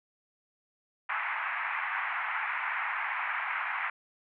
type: band-pass noise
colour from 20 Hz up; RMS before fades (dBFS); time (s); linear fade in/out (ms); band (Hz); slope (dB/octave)
white; -33; 1.09-3.9; 5; 810 to 2300; 48
effects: none